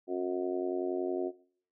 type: harmonic tone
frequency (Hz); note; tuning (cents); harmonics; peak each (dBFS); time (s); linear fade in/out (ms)
90.8; F#2; -32; 3 / 4 / 5 / 6 / 7 / 8; -38 / -32 / -41 / -46 / -40 / -44; 0.07-1.32; 50
effects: noise-tail reverb RT60 0.5 s tail -18 dB re dry